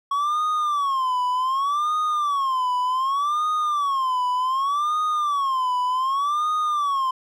triangle tone with vibrato, 1108.7 Hz, C#6, in tune, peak -18 dBFS, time 0.11-7.11 s, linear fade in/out 5 ms, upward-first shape sine, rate 0.66 Hz, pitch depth 190 cents each way, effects none

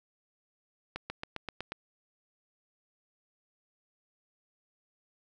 accelerating click train, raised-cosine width 0.3 ms, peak -20 dBFS, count 7, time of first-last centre 0.96-1.72 s, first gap 140 ms, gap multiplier 0.96, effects none

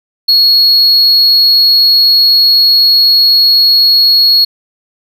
triangle tone, 4328 Hz, C#8, 42 cents flat, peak -3 dBFS, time 0.28-4.45 s, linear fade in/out 10 ms, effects none

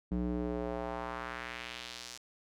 square tone with band-pass filter sweep, 60.3 Hz, B1, 41 cents flat, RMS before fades -38 dBFS, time 0.11-2.18 s, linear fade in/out 10 ms, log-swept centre 210 to 6200 Hz, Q 1.5, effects none

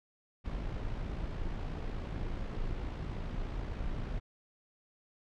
brown noise with amplitude modulation, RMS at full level -35 dBFS, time 0.44-4.2 s, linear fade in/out 20 ms, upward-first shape sine, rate 56.5 Hz, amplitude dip 40%, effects low-pass 4000 Hz 12 dB/octave

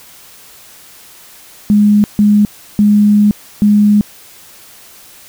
sine tone bursts at uneven times, 207.7 Hz, G#3, in tune, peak -5 dBFS, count 4, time 1.7-2.04 / 2.19-2.45 / 2.79-3.31 / 3.62-4.01 s, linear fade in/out 0 ms, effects white hiss -39 dBFS RMS until 5.28 s

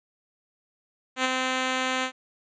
5% pulse tone with ADSR envelope, 258.4 Hz, C4, 21 cents flat, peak -9 dBFS, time 1.16-2.12 s, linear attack 85 ms, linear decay 22 ms, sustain -4 dB, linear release 84 ms, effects resampled to 16000 Hz

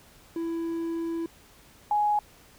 triangle / sine tone pair in turn, 332.1 / 834.5 Hz, E4 / G#5, +13 / +8 cents, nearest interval octave + major third, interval 1595 cents, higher second, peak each -26 / -21 dBFS, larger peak second, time 0.36-1.26 / 1.91-2.19 s, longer first, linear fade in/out 2 ms, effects pink hiss -55 dBFS RMS until 2.58 s

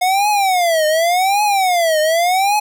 square tone with vibrato, 718 Hz, F5, 48 cents sharp, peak -13 dBFS, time 0.01-2.6 s, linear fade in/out 10 ms, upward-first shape triangle, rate 0.88 Hz, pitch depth 290 cents each way, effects none

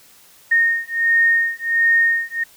sine beating tone pair, 1844 / 1845.4 Hz, A#6 / A#6, -19 / -18 cents, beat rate 1.4 Hz, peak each -17 dBFS, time 0.51-2.44 s, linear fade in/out 10 ms, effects white hiss -49 dBFS RMS until 2.56 s

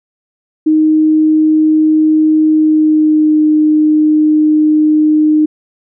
sine tone with pitch glide, 311.1 to 306.5 Hz, D#4 to D#4, 0 to -26 cents, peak -6 dBFS, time 0.66-5.46 s, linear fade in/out 10 ms, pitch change -26 cents, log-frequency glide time 2.49-3.43 s, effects none

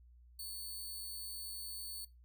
5% pulse tone, 4451 Hz, C#8, 6 cents sharp, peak -35 dBFS, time 0.39-2.05 s, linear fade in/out 5 ms, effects noise-tail reverb RT60 0.2 s tail -20 dB re dry + added 60 Hz sine -58 dBFS peak until 2.24 s

